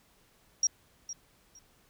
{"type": "tone with echo", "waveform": "sine", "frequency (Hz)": 5650, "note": "F8", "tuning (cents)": 19, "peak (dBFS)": -22, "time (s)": [0.63, 0.67], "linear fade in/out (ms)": 2, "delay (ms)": 460, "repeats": 2, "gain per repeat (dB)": -14, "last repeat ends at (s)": 1.59, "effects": ["pink hiss -65 dBFS RMS until 1.89 s"]}